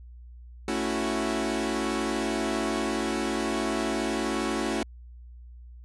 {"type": "chord", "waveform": "sawtooth", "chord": "F# minor seventh", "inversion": "first", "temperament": "equal", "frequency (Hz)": [220, 277.2, 329.6, 370], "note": ["A3", "C#4", "E4", "F#4"], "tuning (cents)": [0, 0, 0, 0], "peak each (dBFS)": -28, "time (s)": [0.68, 4.83], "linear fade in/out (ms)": 2, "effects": ["added 60 Hz sine -43 dBFS peak until 5.84 s", "resampled to 24000 Hz"]}